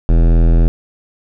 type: tone with hard clipping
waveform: sine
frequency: 41.59 Hz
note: E1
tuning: 16 cents sharp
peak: -9 dBFS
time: 0.09-0.68 s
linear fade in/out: 0 ms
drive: 18 dB
effects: none